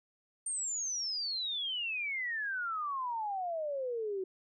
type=exponential sweep; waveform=sine; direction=down; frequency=8870 to 368.5 Hz; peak=-33 dBFS; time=0.46-4.24 s; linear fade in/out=5 ms; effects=none